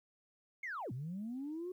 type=linear two-way sweep; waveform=sine; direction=down then up; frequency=2217 to 114 to 372.9 Hz; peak=-38 dBFS; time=0.63-1.72 s; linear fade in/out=5 ms; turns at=0.92 s; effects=tanh soft clip ceiling -35 dBFS + 12-bit